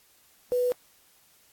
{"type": "tone with quantisation", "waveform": "sine", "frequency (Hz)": 493.9, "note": "B4", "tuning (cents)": 0, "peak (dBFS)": -22, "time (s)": [0.52, 0.72], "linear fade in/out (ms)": 0, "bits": 7, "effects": ["white hiss -61 dBFS RMS until 1.52 s", "AAC 64 kbps"]}